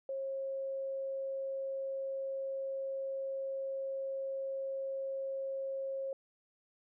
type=tone; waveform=sine; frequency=540 Hz; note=C#5; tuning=45 cents flat; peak=-35 dBFS; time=0.09-6.13 s; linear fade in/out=2 ms; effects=none